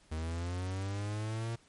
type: linear sweep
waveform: 45% pulse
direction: up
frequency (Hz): 77.78 to 116.54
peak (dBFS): -34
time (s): 0.11-1.56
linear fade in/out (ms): 10
effects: pink hiss -64 dBFS RMS until 1.68 s + MP3 48 kbps